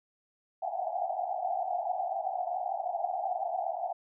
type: band-pass noise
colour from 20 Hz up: white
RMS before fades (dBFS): -33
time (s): 0.62-3.93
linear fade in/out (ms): 10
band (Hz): 680 to 780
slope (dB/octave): 96
effects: none